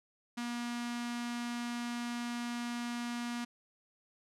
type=tone with notch filter; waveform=sawtooth; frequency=239.2 Hz; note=A#3; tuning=45 cents sharp; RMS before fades=-38 dBFS; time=0.37-3.45 s; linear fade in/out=10 ms; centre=500 Hz; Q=0.89; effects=low-pass 9000 Hz 12 dB/octave